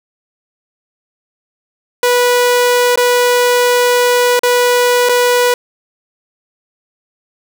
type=tone with dropouts; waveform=sawtooth; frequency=490 Hz; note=B4; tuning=14 cents flat; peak=-5 dBFS; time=2.03-5.54 s; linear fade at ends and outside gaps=2 ms; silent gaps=2.958-2.974 / 4.393-4.433 / 5.089-5.093 s; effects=none